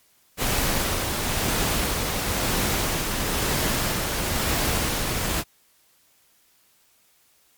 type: noise with tremolo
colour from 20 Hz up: pink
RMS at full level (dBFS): -23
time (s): 0.37-5.44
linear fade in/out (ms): 50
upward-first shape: sine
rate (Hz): 1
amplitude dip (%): 30
effects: white hiss -61 dBFS RMS until 7.57 s + MP3 96 kbps